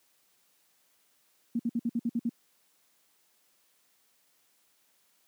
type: tone bursts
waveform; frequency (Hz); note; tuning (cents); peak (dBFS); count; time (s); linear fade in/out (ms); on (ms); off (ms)
sine; 234.8; A#3; +13; -25; 8; 1.55-2.293; 5; 43; 57
effects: white hiss -69 dBFS RMS until 5.27 s + high-pass 150 Hz 12 dB/octave